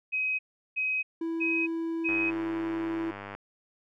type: tone bursts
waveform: sine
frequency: 2530 Hz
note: D#7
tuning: 28 cents sharp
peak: -26 dBFS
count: 4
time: 0.12-2.31 s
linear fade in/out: 20 ms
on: 270 ms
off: 370 ms
type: tone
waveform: triangle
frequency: 329.6 Hz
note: E4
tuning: in tune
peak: -27 dBFS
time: 1.21-3.11 s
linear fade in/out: 5 ms
type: click train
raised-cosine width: 0.5 ms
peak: -24 dBFS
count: 127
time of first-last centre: 2.09-3.35 s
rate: 100 Hz
effects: none